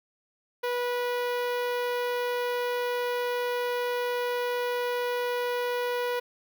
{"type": "tone with notch filter", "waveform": "sawtooth", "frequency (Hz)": 488.7, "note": "B4", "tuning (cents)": -18, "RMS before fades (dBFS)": -29, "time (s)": [0.63, 6.2], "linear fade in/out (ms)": 10, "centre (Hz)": 7800, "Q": 0.55, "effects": []}